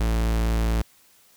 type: tone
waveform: 45% pulse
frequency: 55.9 Hz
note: A1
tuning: 28 cents sharp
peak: -20 dBFS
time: 0-0.82 s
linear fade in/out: 5 ms
effects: white hiss -57 dBFS RMS until 1.36 s